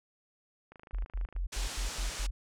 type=click train; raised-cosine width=0.5 ms; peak=-36 dBFS; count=18; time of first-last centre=0.72-1.364 s; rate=26.4 Hz
type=tone bursts; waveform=sine; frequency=43.65 Hz; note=F1; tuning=in tune; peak=-30 dBFS; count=7; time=0.93-2.31 s; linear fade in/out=10 ms; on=120 ms; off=90 ms
type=low-pass noise; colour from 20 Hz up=white; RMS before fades=-41 dBFS; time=1.52-2.27 s; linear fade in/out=10 ms; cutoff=8100 Hz; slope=24 dB/octave
effects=none